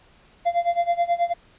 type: tone with tremolo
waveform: triangle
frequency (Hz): 691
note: F5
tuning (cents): -19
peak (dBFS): -14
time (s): 0.45-1.34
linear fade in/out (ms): 20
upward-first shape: sine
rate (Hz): 9.3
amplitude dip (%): 90
effects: pink hiss -55 dBFS RMS until 1.58 s + resampled to 8000 Hz